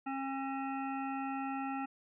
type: harmonic tone with a mistuned harmonic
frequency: 270 Hz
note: C#4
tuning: 45 cents flat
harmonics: 1 / 3 / 5 / 7 / 9 / 10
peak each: -38 / -39 / -44 / -51 / -51 / -54 dBFS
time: 0.06-1.86 s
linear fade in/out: 10 ms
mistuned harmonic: 9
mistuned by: +59 cents
effects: none